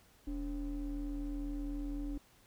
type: ring-modulated tone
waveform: triangle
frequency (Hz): 124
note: B2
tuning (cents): +7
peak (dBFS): -31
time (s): 0.27-2.18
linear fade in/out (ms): 5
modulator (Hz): 164
effects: pink hiss -65 dBFS RMS until 2.46 s